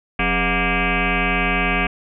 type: tone with frequency modulation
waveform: sine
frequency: 1174.7 Hz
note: D6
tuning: in tune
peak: -16 dBFS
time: 0.19-1.87 s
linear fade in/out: 5 ms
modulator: 226 Hz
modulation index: 6.7
effects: none